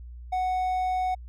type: tone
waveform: triangle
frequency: 740 Hz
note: F#5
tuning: in tune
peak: -22 dBFS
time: 0.32-1.15 s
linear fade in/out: 10 ms
effects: added 60 Hz sine -39 dBFS peak until 1.28 s

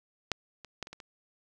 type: clicks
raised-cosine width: 0.2 ms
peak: -11 / -28 / -18 / -27 / -27 / -29 dBFS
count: 6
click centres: 0.317 / 0.647 / 0.827 / 0.871 / 0.93 / 1.002 s
effects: none

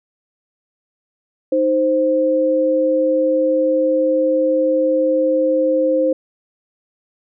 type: tone pair together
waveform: sine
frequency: 311 / 523 Hz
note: D#4 / C5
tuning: -1 / -1 cents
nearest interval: major sixth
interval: 900 cents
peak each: -19 / -14 dBFS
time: 1.52-6.13 s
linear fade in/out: 5 ms
effects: none

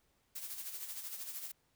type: noise with tremolo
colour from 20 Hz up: blue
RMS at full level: -42 dBFS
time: 0.35-1.52 s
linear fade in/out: 10 ms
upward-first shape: sine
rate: 13 Hz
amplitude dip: 55%
effects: pink hiss -75 dBFS RMS until 1.75 s

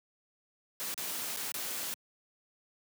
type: noise with dropouts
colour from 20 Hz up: white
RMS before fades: -37 dBFS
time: 0.8-1.94 s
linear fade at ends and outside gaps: 0 ms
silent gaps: 0.941-0.978 / 1.363-1.371 / 1.518-1.542 s
effects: high-pass 150 Hz 12 dB/octave

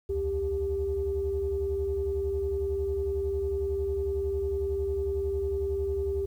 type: tone cluster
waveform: sine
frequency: 68.6 / 79.6 / 394.7 Hz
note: C#2 / D#2 / G4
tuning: -17 / +40 / +12 cents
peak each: -34 / -35 / -27 dBFS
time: 0.09-6.26 s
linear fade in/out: 10 ms
effects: tanh soft clip ceiling -19 dBFS + 10-bit

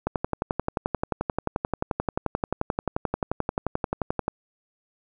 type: click train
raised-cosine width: 1 ms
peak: -10 dBFS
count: 49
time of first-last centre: 0.07-4.281 s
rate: 11.4 Hz
effects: none

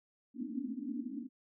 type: band-pass noise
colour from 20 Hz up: white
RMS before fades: -40 dBFS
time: 0.34-1.29 s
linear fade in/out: 50 ms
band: 230 to 290 Hz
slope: 96 dB/octave
effects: none

